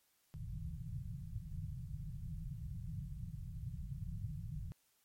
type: low-pass noise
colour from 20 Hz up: white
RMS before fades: -44 dBFS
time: 0.34-4.72 s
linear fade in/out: 0 ms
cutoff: 170 Hz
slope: 96 dB/octave
effects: white hiss -75 dBFS RMS until 5.04 s + MP3 64 kbps